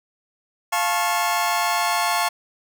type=chord; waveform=sawtooth; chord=F augmented; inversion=none; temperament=just; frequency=698.5 / 873.1 / 1091.3 Hz; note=F5 / A5 / C#6; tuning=0 / -14 / -27 cents; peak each=-20 dBFS; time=0.72-2.29 s; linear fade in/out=10 ms; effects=none